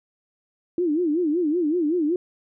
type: tone with vibrato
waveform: sine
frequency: 325.5 Hz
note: E4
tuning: 22 cents flat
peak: -19 dBFS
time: 0.78-2.16 s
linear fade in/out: 2 ms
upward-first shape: sine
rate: 5.3 Hz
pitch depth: 190 cents each way
effects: none